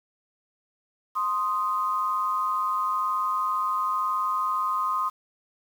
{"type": "tone pair together", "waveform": "sine", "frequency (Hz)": [1046.5, 1244.5], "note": ["C6", "D#6"], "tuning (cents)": [0, 0], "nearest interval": "minor third", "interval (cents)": 300, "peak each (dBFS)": -26, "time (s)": [1.15, 5.1], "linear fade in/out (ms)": 20, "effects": ["8-bit"]}